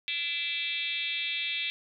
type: tone with frequency modulation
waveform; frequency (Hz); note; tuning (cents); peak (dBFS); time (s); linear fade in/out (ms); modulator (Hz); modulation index
sine; 2963; F#7; +2; -29; 0.08-1.7; 0; 313; 2.6
effects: none